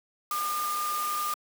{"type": "tone in noise", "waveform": "sine", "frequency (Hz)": 1208, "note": "D6", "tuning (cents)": 48, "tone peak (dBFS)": -28, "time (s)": [0.31, 1.34], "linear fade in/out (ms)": 2, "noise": "white", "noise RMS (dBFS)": -36, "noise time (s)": [0.31, 1.34], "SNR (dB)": 5, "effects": ["high-pass 300 Hz 12 dB/octave"]}